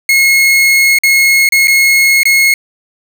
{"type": "tone with dropouts", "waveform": "40% pulse", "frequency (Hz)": 2167, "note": "C#7", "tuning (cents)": -40, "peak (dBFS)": -5, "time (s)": [0.09, 2.54], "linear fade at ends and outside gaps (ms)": 2, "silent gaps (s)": [[0.987, 1.035], [1.49, 1.522], [1.673, 1.68], [2.233, 2.254]], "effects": ["7-bit"]}